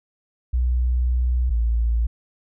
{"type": "tone pair in turn", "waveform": "sine", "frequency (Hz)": [61.6, 57.29], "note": ["B1", "A#1"], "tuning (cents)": [-4, -29], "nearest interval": "minor second", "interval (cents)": 125, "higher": "first", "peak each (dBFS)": -17, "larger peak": "neither", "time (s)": [[0.53, 1.5], [1.5, 2.07]], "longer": "first", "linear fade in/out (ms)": 10, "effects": []}